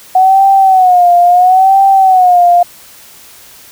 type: tone with vibrato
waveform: sine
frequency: 740 Hz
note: F#5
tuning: in tune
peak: -3 dBFS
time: 0.15-2.63 s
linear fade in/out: 5 ms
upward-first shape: sine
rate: 0.74 Hz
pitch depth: 96 cents each way
effects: white hiss -37 dBFS RMS until 3.71 s